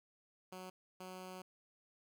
10% pulse tone bursts at uneven times, 185 Hz, F#3, in tune, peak -39 dBFS, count 2, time 0.52-0.7 / 1-1.42 s, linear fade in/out 5 ms, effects none

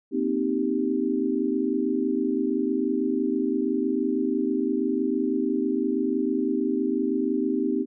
sine chord, C minor seventh, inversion third, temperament equal with one note detuned, 235.5 / 261.6 / 311.1 / 392 Hz, Bb3 / C4 / Eb4 / G4, +18 / 0 / 0 / 0 cents, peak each -30 / -26 / -27 / -28 dBFS, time 0.11-7.86 s, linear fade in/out 50 ms, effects none

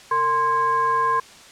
sine tone with frequency modulation, 1046.5 Hz, C6, in tune, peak -17 dBFS, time 0.11-1.2 s, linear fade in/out 5 ms, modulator 589 Hz, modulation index 0.56, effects white hiss -45 dBFS RMS until 1.51 s + low-pass 7000 Hz 12 dB/octave

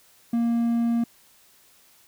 triangle tone, 233.7 Hz, A#3, 5 cents sharp, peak -18 dBFS, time 0.33-1.04 s, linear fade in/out 5 ms, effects white hiss -57 dBFS RMS until 2.07 s

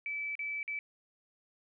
sine tone with dropouts, 2308 Hz, D7, 31 cents flat, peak -34 dBFS, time 0.06-0.79 s, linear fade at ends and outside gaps 1 ms, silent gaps 0.353-0.392 / 0.63-0.678 s, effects none

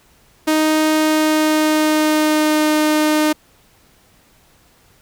sawtooth tone with pitch glide, 311.1 to 305.9 Hz, D#4 to D#4, 0 to -29 cents, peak -9 dBFS, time 0.47-3.33 s, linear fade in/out 10 ms, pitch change -29 cents, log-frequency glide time 0.92-2.71 s, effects pink hiss -53 dBFS RMS until 5.01 s

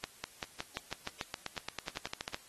accelerating click train, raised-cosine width 0.2 ms, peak -19 dBFS, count 20, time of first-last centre 0.04-2.345 s, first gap 200 ms, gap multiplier 0.94, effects white hiss -58 dBFS RMS until 2.48 s + AAC 32 kbps

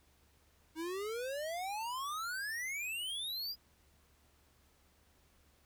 square exponential sweep, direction up, 312.1 to 4978 Hz, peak -38 dBFS, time 0.75-3.56 s, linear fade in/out 50 ms, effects added 72 Hz sine -70 dBFS peak until 5.65 s + pink hiss -70 dBFS RMS until 5.65 s

